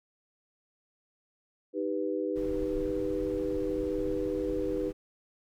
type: chord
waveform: sine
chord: Eb augmented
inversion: none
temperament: equal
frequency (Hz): 311.1 / 392 / 493.9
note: Eb4 / G4 / B4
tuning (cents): 0 / 0 / 0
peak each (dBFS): -33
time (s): 1.73-4.93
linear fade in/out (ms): 50
type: noise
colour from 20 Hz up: brown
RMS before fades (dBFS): -41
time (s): 2.35-4.93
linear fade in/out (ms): 20
effects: none